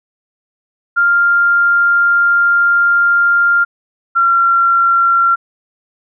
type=tone pair in turn; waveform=sine; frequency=1396.9 / 1371.3 Hz; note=F6 / F6; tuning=0 / -32 cents; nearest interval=unison; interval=32 cents; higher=first; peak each=-8 dBFS; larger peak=neither; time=0.96-3.65 / 4.15-5.36 s; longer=first; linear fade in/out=20 ms; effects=none